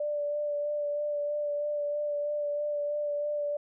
sine tone with vibrato, 587.3 Hz, D5, in tune, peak -28 dBFS, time 0-3.57 s, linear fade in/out 5 ms, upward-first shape sine, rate 3.1 Hz, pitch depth 17 cents each way, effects none

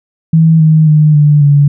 sine tone with pitch steps, 161.7 / 157.01 / 152.45 / 148.02 / 143.73 Hz, E3 / D#3 / D#3 / D3 / D3, -33 / +16 / -35 / +14 / -37 cents, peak -3 dBFS, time 0.33-1.68 s, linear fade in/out 5 ms, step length 270 ms, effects none

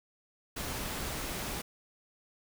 pink noise, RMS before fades -37 dBFS, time 0.56-1.62 s, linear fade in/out 10 ms, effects none

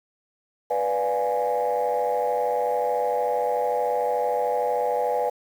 sine chord, B diminished seventh, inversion none, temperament equal, 493.9 / 587.3 / 698.5 / 830.6 Hz, B4 / D5 / F5 / Ab5, 0 / 0 / 0 / 0 cents, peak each -24 / -27 / -28 / -25 dBFS, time 0.7-5.3 s, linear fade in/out 10 ms, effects tanh soft clip ceiling -15 dBFS + 8-bit

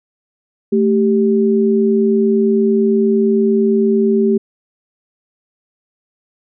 sine tone pair together, 220 / 391.2 Hz, A3 / G4, 0 / -4 cents, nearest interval minor seventh, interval 996 cents, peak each -13 dBFS, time 0.72-4.38 s, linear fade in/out 10 ms, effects none

